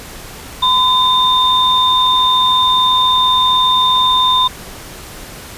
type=tone pair together; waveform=sine; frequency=1015 / 3622 Hz; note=B5 / A7; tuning=+47 / +49 cents; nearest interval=octave + minor seventh; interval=2202 cents; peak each=-12 dBFS; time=0.62-4.48 s; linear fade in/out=10 ms; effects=pink hiss -32 dBFS RMS until 5.57 s + resampled to 32000 Hz